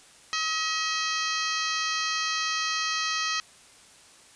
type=harmonic tone with a mistuned harmonic; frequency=637 Hz; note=D#5; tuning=41 cents sharp; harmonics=2 / 3 / 4 / 5 / 6 / 7 / 8 / 9 / 10; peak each=-31 / -33 / -34 / -35 / -36 / -36 / -37 / -38 / -38 dBFS; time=0.33-3.4 s; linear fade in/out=0 ms; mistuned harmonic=6; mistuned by=+100 cents; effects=white hiss -53 dBFS RMS until 4.35 s + resampled to 22050 Hz